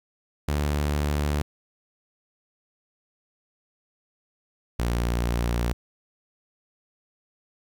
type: tone pair in turn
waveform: sawtooth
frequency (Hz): 73.42 / 59.01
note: D2 / A#1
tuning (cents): 0 / +22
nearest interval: major third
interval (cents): 378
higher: first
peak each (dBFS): -19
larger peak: neither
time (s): 0.48-1.42 / 4.79-5.73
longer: neither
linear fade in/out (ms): 5
effects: 10-bit